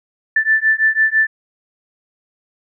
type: beating tone pair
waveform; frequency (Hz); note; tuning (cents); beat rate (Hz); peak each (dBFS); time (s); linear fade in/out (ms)
sine; 1760 / 1766; A6 / A6; 0 / +6; 6; -15; 0.36-1.27; 5
effects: none